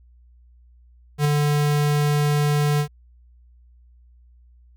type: tone with ADSR envelope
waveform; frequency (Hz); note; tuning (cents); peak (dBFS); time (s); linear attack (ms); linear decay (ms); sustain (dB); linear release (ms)
square; 147.2; D3; +4; -15; 1.18-2.88; 70; 4; -3; 83
effects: added 60 Hz sine -49 dBFS peak until 4.76 s